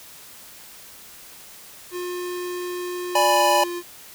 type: tone with pitch glide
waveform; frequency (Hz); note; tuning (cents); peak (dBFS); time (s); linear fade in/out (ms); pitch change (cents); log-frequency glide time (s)
square; 356.9 to 349.6; F4 to F4; +38 to +2; -28; 1.91-3.83; 50; -36; 3.25-3.42
type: chord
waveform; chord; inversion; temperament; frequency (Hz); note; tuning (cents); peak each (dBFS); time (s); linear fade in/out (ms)
square; G# diminished; second; equal; 587.3 / 830.6 / 987.8; D5 / G#5 / B5; 0 / 0 / 0; -21; 3.15-3.64; 5
effects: white hiss -44 dBFS RMS until 4.14 s